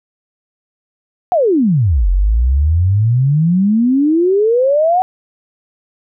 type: exponential two-way sweep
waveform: sine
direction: down then up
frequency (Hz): 757 to 43.65 to 757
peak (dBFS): -9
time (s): 1.32-5.02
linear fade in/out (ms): 0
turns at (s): 2.09
effects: none